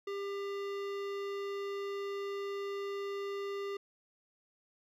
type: tone with hard clipping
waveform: sine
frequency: 399 Hz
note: G4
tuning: 31 cents sharp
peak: -38 dBFS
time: 0.07-3.77 s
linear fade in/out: 5 ms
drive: 17 dB
effects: none